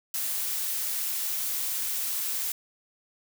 blue noise, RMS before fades -30 dBFS, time 0.14-2.52 s, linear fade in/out 2 ms, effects none

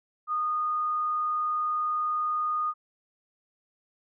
sine tone, 1230 Hz, D#6, 20 cents flat, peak -25 dBFS, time 0.27-2.74 s, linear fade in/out 50 ms, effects none

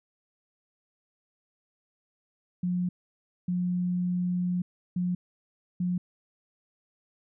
sine tone bursts at uneven times, 178.9 Hz, F3, 42 cents sharp, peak -25 dBFS, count 4, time 2.63-2.89 / 3.48-4.62 / 4.96-5.15 / 5.8-5.98 s, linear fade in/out 5 ms, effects none

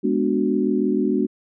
sine chord, G# half-diminished seventh, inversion none, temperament equal, 207.7 / 246.9 / 293.7 / 370 Hz, G#3 / B3 / D4 / F#4, 0 / 0 / 0 / 0 cents, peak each -23 dBFS, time 0.03-1.27 s, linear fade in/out 20 ms, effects none

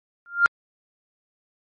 sine tone with exponential growth, 1396.9 Hz, F6, in tune, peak -8 dBFS, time 0.26-0.46 s, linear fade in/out 0 ms, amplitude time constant 42 ms, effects tanh soft clip ceiling -5 dBFS + MP3 32 kbps

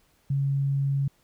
sine tone, 138.59 Hz, C#3, in tune, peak -22 dBFS, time 0.3-1.08 s, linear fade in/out 5 ms, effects pink hiss -65 dBFS RMS until 1.23 s

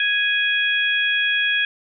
harmonic tone, 830 Hz, G#5, 1 cent flat, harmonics 2 / 3 / 4, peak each -20 / -22 / -23 dBFS, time 0-1.65 s, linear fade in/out 2 ms, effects none

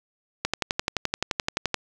click train, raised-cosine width 0.2 ms, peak -6 dBFS, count 16, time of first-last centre 0.45-1.743 s, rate 11.6 Hz, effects none

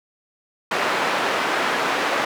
white band-pass noise, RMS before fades -22 dBFS, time 0.71-2.25 s, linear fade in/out 5 ms, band 300 to 1700 Hz, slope 12 dB/octave, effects none

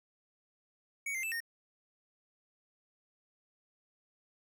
square tone with pitch steps, 2239 / 2092 / 2641 / 1843 Hz, C#7 / C7 / E7 / A#6, +17 / -1 / +3 / -20 cents, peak -35 dBFS, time 1.06-1.404 s, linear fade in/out 5 ms, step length 86 ms, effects none

